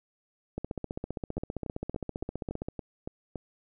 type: two click trains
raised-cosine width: 2 ms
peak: -22 / -20 dBFS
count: 8 / 33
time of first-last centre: 1.38-3.357 / 0.58-2.685 s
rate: 3.54 / 15.2 Hz
effects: none